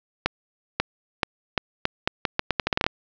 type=accelerating click train; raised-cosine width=0.3 ms; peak=-4 dBFS; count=16; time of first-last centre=0.26-2.865 s; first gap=540 ms; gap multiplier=0.8; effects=resampled to 16000 Hz + 7-bit